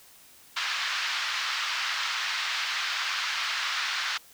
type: band-pass noise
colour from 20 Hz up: pink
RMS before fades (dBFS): -30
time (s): 0.56-4.18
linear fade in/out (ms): 10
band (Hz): 1200 to 5100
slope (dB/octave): 24
effects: white hiss -54 dBFS RMS until 4.33 s